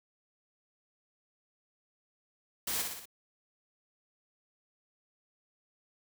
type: noise with echo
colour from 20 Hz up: white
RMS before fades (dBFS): -34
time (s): 2.67-2.82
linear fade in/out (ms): 5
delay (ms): 59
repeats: 4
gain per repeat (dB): -4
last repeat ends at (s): 3.056
effects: none